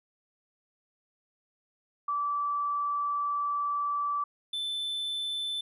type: tone pair in turn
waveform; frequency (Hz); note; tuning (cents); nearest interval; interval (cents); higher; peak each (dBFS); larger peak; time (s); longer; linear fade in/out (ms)
sine / triangle; 1159 / 3524; D6 / A7; -23 / +2; octave + perfect fifth; 1925; second; -27 / -29; first; 2.08-4.24 / 4.53-5.61; first; 5
effects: resampled to 32000 Hz